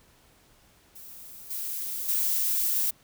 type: noise with level steps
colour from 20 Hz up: violet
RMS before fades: -45 / -33 / -26 dBFS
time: 0.95-2.91 s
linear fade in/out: 10 ms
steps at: 1.5 / 2.08 s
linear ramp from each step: 10 ms
effects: pink hiss -60 dBFS RMS until 3.03 s